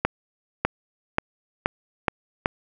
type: accelerating click train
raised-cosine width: 0.5 ms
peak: -4 dBFS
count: 6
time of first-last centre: 0.05-2.459 s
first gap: 600 ms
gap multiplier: 0.89
effects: none